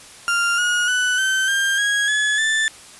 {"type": "tone with pitch steps", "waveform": "35% pulse", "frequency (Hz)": [1395, 1442.5, 1491.7, 1542.5, 1595, 1649.4, 1705.6, 1763.7], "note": ["F6", "F#6", "F#6", "G6", "G6", "G#6", "G#6", "A6"], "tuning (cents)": [-2, -44, 14, -28, 30, -12, 46, 4], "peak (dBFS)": -15, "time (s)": [0.28, 2.68], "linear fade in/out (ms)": 0, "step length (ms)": 300, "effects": ["white hiss -42 dBFS RMS until 2.99 s", "resampled to 24000 Hz"]}